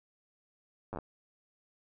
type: slowing click train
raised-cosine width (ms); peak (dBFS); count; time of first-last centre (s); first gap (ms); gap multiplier
1; -25; 6; 0.93-0.987; 9; 1.12
effects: none